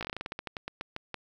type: slowing click train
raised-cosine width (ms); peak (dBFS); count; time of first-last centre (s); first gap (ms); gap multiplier
0.3; -19; 17; 0.01-1.143; 17; 1.17
effects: 9-bit